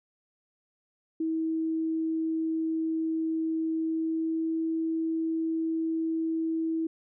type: tone with pitch glide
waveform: sine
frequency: 321.9 to 324.3 Hz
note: E4 to E4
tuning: -41 to -28 cents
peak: -26 dBFS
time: 1.2-6.87 s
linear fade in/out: 5 ms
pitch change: +13 cents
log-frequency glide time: 3.78-4.6 s
effects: none